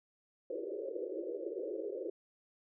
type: band-pass noise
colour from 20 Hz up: pink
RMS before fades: -40 dBFS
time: 0.5-2.1 s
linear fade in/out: 5 ms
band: 330 to 560 Hz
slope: 96 dB/octave
effects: none